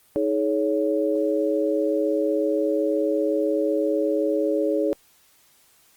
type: tone cluster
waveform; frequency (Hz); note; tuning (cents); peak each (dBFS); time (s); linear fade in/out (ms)
sine; 315.4 / 423.3 / 559; D#4 / G#4 / C#5; +24 / +33 / +14; -24; 0.16-4.93; 0
effects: white hiss -58 dBFS RMS until 5.96 s + Opus 32 kbps